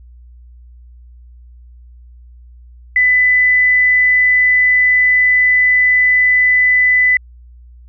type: tone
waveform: sine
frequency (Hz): 1999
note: B6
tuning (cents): +20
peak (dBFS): -8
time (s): 2.96-7.17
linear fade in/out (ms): 2
effects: added 60 Hz sine -37 dBFS peak until 7.88 s